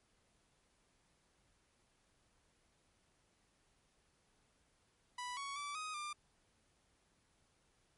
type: tone with pitch steps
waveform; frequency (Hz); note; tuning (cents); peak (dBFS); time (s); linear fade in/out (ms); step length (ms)
sawtooth; 987 / 1116 / 1158 / 1253 / 1193; B5 / C#6 / D6 / D#6 / D6; -1 / +11 / -25 / +12 / +27; -38; 5.18-6.13; 5; 190
effects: pink hiss -75 dBFS RMS until 7.97 s + MP3 48 kbps